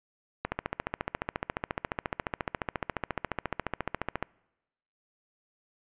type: click train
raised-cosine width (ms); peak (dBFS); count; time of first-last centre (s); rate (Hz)
0.5; -14; 55; 0.45-4.226; 14.3
effects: noise-tail reverb RT60 1.0 s tail -26 dB re dry + resampled to 8000 Hz